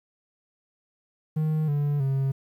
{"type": "tone with pitch steps", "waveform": "triangle", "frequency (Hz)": [155.56, 145.14, 135.42], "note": ["D#3", "D3", "C#3"], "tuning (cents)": [0, -20, -40], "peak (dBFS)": -20, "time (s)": [1.36, 2.32], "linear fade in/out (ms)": 10, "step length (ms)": 320, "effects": ["10-bit"]}